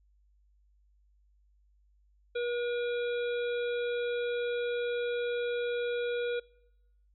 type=harmonic tone; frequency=481.1 Hz; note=B4; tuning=45 cents flat; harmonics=1 / 3 / 5 / 7 / 8; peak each=-30 / -40 / -44 / -47 / -48 dBFS; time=2.35-6.4 s; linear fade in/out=10 ms; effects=noise-tail reverb RT60 1.0 s tail -26 dB re dry + added 50 Hz sine -63 dBFS peak until 7.14 s